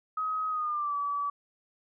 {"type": "tone with pitch glide", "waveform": "sine", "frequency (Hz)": [1266, 1147.6], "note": ["D#6", "D6"], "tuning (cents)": [30, -40], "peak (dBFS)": -28, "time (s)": [0.17, 1.3], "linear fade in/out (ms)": 5, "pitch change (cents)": -170, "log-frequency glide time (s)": [0.49, 0.96], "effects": []}